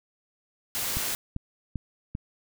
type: noise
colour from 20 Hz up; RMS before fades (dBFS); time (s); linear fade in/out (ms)
white; -30; 0.75-1.15; 0
type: click train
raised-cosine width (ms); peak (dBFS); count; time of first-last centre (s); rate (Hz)
5; -19; 4; 0.97-2.151; 2.54
effects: none